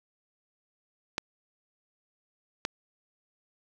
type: clicks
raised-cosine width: 0.2 ms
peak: -11 dBFS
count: 2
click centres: 1.181 / 2.651 s
effects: none